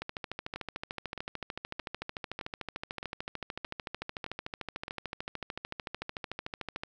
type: two click trains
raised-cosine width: 0.3 ms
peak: -20 / -22 dBFS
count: 93 / 8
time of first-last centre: 0.02-6.835 / 0.56-4.881 s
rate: 13.5 / 1.62 Hz
effects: none